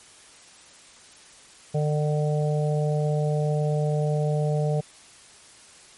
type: harmonic tone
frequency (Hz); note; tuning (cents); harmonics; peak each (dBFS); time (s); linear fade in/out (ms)
150; D3; +37; 1 / 3 / 4 / 5; -22 / -29 / -30 / -35; 1.74-4.81; 10
effects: white hiss -50 dBFS RMS until 5.97 s + MP3 48 kbps